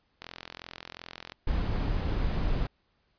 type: click train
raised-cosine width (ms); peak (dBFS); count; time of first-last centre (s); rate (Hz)
0.2; -22; 48; 0.22-1.321; 42.7
type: noise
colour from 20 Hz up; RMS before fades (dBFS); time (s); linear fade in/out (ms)
brown; -28; 1.47-2.67; 5
effects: pink hiss -72 dBFS RMS until 3.18 s + resampled to 11025 Hz